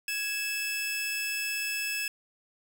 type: tone pair together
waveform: sawtooth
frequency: 1665 / 2622 Hz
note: G#6 / E7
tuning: +4 / -10 cents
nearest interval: minor sixth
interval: 786 cents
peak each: -35 / -27 dBFS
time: 0.08-2.08 s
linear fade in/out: 2 ms
effects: none